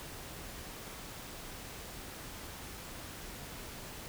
silence, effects pink hiss -46 dBFS RMS until 4.08 s

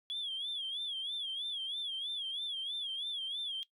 sine tone with vibrato, 3343 Hz, G#7, 11 cents sharp, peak -34 dBFS, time 0.1-3.63 s, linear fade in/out 0 ms, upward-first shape sine, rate 3.1 Hz, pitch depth 120 cents each way, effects noise-tail reverb RT60 0.1 s tail -17 dB re dry + tanh soft clip ceiling -32 dBFS

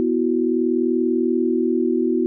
sine chord, B suspended fourth, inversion none, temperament equal, 246.9 / 329.6 / 370 Hz, B3 / E4 / F#4, 0 / 0 / 0 cents, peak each -21 dBFS, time 0-2.26 s, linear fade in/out 0 ms, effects none

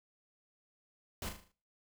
pink noise with echo, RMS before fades -40 dBFS, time 1.22-1.29 s, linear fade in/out 2 ms, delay 38 ms, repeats 6, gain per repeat -6 dB, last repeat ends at 1.518 s, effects noise-tail reverb RT60 0.4 s tail -19 dB re dry

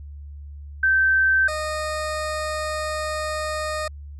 sine / 20% pulse tone pair in turn, 1552 / 615.9 Hz, G6 / D#5, -18 / -18 cents, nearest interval octave + major third, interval 1600 cents, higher first, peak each -15 / -20 dBFS, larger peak first, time 0.83-1.48 / 1.48-3.88 s, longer second, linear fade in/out 5 ms, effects added 72 Hz sine -35 dBFS peak until 4.19 s + resampled to 24000 Hz

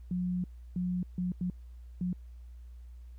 sine tone bursts at uneven times, 180 Hz, F#3, 47 cents flat, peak -29 dBFS, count 5, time 0.11-0.44 / 0.76-1.03 / 1.18-1.32 / 1.41-1.5 / 2.01-2.13 s, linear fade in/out 2 ms, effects added 60 Hz sine -45 dBFS peak until 3.18 s + pink hiss -73 dBFS RMS until 3.18 s

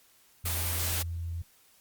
sine tone with pitch glide, 85 to 84.32 Hz, F2 to E2, -46 to +40 cents, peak -32 dBFS, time 0.44-1.42 s, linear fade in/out 5 ms, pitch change -14 cents, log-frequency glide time 0.89-1.14 s
white noise, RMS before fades -32 dBFS, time 0.45-1.03 s, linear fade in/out 10 ms
effects white hiss -62 dBFS RMS until 1.8 s + Opus 48 kbps

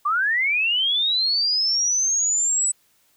sine linear sweep, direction up, 1132 to 7990 Hz, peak -18 dBFS, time 0.05-2.72 s, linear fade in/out 10 ms, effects white hiss -62 dBFS RMS until 3.16 s

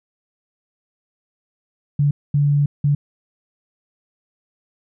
sine tone bursts at uneven times, 144.2 Hz, D3, 31 cents flat, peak -13 dBFS, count 3, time 1.99-2.11 / 2.34-2.66 / 2.84-2.95 s, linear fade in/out 5 ms, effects none

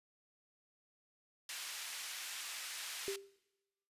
pink band-pass noise, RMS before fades -45 dBFS, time 1.49-3.16 s, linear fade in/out 2 ms, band 1900 to 12000 Hz, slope 12 dB/octave
sine tone with exponential decay, 394.3 Hz, G4, 10 cents sharp, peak -34 dBFS, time 3.08-3.36 s, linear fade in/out 0 ms, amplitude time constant 60 ms
effects noise-tail reverb RT60 1.0 s tail -22 dB re dry + resampled to 32000 Hz

